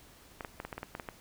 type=clicks; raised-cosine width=0.5 ms; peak=-23 dBFS; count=10; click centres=0.408 / 0.448 / 0.601 / 0.65 / 0.728 / 0.78 / 0.831 / 0.951 / 0.998 / 1.088 s; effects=pink hiss -57 dBFS RMS until 1.2 s